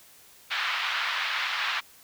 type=band-pass noise; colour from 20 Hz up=pink; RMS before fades=-29 dBFS; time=0.5-1.81 s; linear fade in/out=20 ms; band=1100 to 3800 Hz; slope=24 dB/octave; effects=white hiss -54 dBFS RMS until 2.03 s